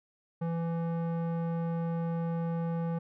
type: tone with low-pass filter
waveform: square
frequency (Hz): 167.1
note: E3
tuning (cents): +24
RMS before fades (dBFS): -32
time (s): 0.41-2.99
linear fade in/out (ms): 10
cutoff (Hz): 950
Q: 0.88
effects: none